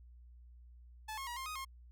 sawtooth tone with pitch steps, 867 / 1081 / 959 / 1060 / 1248 / 1071 Hz, A5 / C#6 / A#5 / C6 / D#6 / C6, -26 / -44 / +49 / +22 / +5 / +40 cents, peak -37 dBFS, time 1.08-1.65 s, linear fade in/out 10 ms, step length 95 ms, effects added 60 Hz sine -54 dBFS peak until 1.91 s

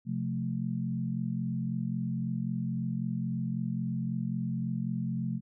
sine chord, F major, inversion second, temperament equal with one note detuned, 130.81 / 176.24 / 220 Hz, C3 / F3 / A3, 0 / +16 / 0 cents, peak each -34 dBFS, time 0.05-5.41 s, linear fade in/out 50 ms, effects none

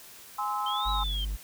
sine chord, Ab augmented, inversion none, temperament just, 830.6 / 1038.3 / 1297.8 Hz, Ab5 / C6 / E6, 0 / -14 / -27 cents, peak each -32 / -32 / -33 dBFS, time 0.38-1.04 s, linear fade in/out 10 ms
sine linear two-way sweep, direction up then down, 3100 to 3882 to 3100 Hz, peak -32 dBFS, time 0.66-1.25 s, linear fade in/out 5 ms, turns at 0.9 s
triangle tone, 50.6 Hz, G#1, 44 cents flat, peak -27 dBFS, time 0.85-1.37 s, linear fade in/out 20 ms
effects white hiss -49 dBFS RMS until 1.43 s

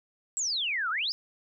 sine exponential two-way sweep, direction down then up, 7880 to 1240 to 5270 Hz, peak -27 dBFS, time 0.37-1.12 s, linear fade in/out 0 ms, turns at 0.9 s, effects none

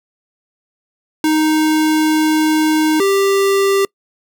square tone pair in turn, 311.1 / 393.7 Hz, D#4 / G4, 0 / +8 cents, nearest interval major third, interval 408 cents, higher second, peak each -12 dBFS, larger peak neither, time 1.24-3 / 3-3.85 s, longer first, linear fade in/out 2 ms, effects noise-tail reverb RT60 0.1 s tail -26 dB re dry

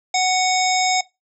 harmonic tone, 742 Hz, F#5, 5 cents sharp, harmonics 1 / 3 / 5 / 7 / 9 / 10, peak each -18 / -23 / -25 / -26 / -28 / -28 dBFS, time 0.14-1.01 s, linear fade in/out 5 ms, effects noise-tail reverb RT60 0.2 s tail -19 dB re dry

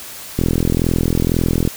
click train, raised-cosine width 3 ms, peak -3 dBFS, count 55, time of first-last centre 0.39-1.676 s, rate 42 Hz, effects white hiss -33 dBFS RMS until 1.76 s

